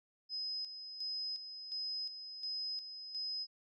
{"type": "tone with tremolo", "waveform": "sine", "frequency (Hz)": 5060, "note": "D#8", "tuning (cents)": 28, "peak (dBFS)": -37, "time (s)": [0.29, 3.47], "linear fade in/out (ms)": 50, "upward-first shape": "square", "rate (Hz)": 1.4, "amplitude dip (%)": 60, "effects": []}